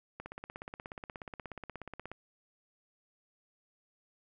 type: click train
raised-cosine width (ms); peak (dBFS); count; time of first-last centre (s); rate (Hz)
0.5; -27; 33; 0.2-2.116; 16.7
effects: none